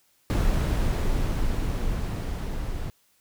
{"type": "noise with level ramp", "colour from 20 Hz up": "brown", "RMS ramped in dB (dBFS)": [-21, -31], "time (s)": [0.3, 2.9], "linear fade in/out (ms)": 0, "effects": ["white hiss -65 dBFS RMS until 3.2 s"]}